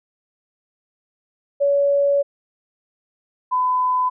sine tone pair in turn, 565 / 1006.7 Hz, C#5 / B5, +33 / +33 cents, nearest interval minor seventh, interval 1000 cents, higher second, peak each -14 / -16 dBFS, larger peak first, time 1.6-2.23 / 3.51-4.1 s, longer first, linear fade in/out 20 ms, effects none

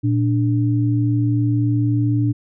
sine tone pair together, 116.54 / 293.7 Hz, A#2 / D4, 0 / 0 cents, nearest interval octave + major third, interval 1600 cents, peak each -16 / -20 dBFS, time 0.03-2.33 s, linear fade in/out 20 ms, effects none

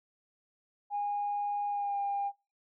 sine tone with pitch glide, 819 to 803.1 Hz, G#5 to G5, -24 to +42 cents, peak -29 dBFS, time 0.9-2.32 s, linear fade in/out 50 ms, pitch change -34 cents, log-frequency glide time 1.68-1.98 s, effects noise-tail reverb RT60 0.3 s tail -24 dB re dry + tanh soft clip ceiling -25 dBFS

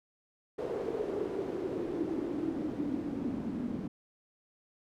pink noise with band-pass filter sweep, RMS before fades -35 dBFS, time 0.58-3.88 s, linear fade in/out 10 ms, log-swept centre 450 to 230 Hz, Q 6.4, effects none

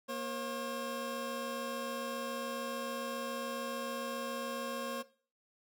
25% pulse tone pair together, 236 / 539 Hz, A#3 / C#5, +22 / -49 cents, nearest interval octave + major second, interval 1429 cents, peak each -38 / -34 dBFS, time 0.08-5.03 s, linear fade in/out 20 ms, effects noise-tail reverb RT60 0.4 s tail -18 dB re dry

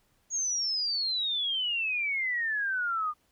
sine exponential sweep, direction down, 6700 to 1200 Hz, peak -27 dBFS, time 0.3-3.14 s, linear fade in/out 50 ms, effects pink hiss -70 dBFS RMS until 3.31 s

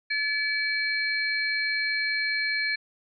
sine tone cluster, 1724 / 2295 / 4200 Hz, A6 / D7 / C8, -36 / -40 / +6 cents, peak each -28 / -28 / -31 dBFS, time 0.1-2.76 s, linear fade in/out 10 ms, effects none

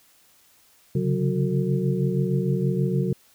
sine tone cluster, 136.1 / 142.5 / 184.3 / 366.9 / 451.9 Hz, C#3 / C#3 / F#3 / F#4 / A4, -31 / +48 / -7 / -15 / +46 cents, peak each -25 / -27 / -25 / -29 / -31 dBFS, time 0.95-3.13 s, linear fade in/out 5 ms, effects white hiss -58 dBFS RMS until 3.34 s

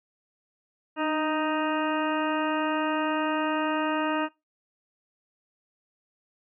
harmonic tone with a mistuned harmonic, 311.1 Hz, D#4, in tune, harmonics 1 / 2 / 3 / 4 / 5 / 6 / 8 / 9, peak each -28 / -31 / -31 / -33 / -36 / -39 / -40 / -39 dBFS, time 0.96-4.29 s, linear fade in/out 50 ms, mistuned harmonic 1, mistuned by -34 cents, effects noise-tail reverb RT60 0.2 s tail -21 dB re dry

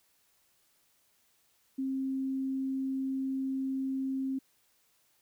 sine tone, 266.4 Hz, C4, 31 cents sharp, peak -30 dBFS, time 1.78-4.39 s, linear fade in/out 10 ms, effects white hiss -70 dBFS RMS until 5.21 s

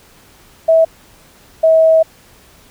sine tone pair in turn, 650 / 644 Hz, E5 / E5, -24 / -41 cents, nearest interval unison, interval 17 cents, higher first, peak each -6 dBFS, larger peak neither, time 0.68-0.85 / 1.63-2.03 s, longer second, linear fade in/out 10 ms, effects pink hiss -46 dBFS RMS until 2.7 s

